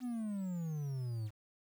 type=exponential sweep; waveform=triangle; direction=down; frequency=255.9 to 103.83 Hz; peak=-34 dBFS; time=0-1.31 s; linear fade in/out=50 ms; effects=10-bit